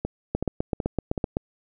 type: two click trains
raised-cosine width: 2 ms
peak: -10 / -13 dBFS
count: 9 / 4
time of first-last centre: 0.35-1.369 / 0.05-1.178 s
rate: 7.85 / 2.66 Hz
effects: none